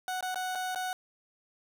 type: tone with dropouts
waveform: 30% pulse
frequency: 740 Hz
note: F#5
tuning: in tune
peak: -29 dBFS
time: 0.08-0.93 s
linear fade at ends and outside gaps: 1 ms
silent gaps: 0.208-0.226 / 0.345-0.357 / 0.551-0.555 / 0.748-0.758 s
effects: none